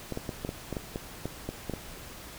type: clicks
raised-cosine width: 2 ms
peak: -19 dBFS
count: 12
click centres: 0.123 / 0.174 / 0.292 / 0.449 / 0.491 / 0.727 / 0.768 / 0.959 / 1.256 / 1.49 / 1.697 / 1.737 s
effects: pink hiss -45 dBFS RMS until 2.38 s